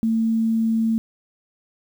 sine tone, 224.7 Hz, A3, 37 cents sharp, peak -17 dBFS, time 0.03-0.98 s, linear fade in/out 0 ms, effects 8-bit

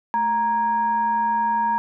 sine tone with frequency modulation, 935 Hz, A#5, 5 cents sharp, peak -18 dBFS, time 0.14-1.78 s, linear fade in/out 0 ms, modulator 718 Hz, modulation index 0.36, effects none

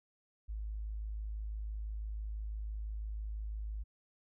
sine tone, 53 Hz, G#1, 36 cents sharp, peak -37 dBFS, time 0.48-3.84 s, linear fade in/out 20 ms, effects none

